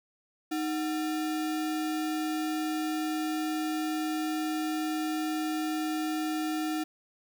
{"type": "tone with sample-and-hold", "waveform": "sine", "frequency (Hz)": 311.1, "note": "D#4", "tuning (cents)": 0, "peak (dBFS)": -28, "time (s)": [0.51, 6.84], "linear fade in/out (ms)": 10, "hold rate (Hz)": 1050, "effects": []}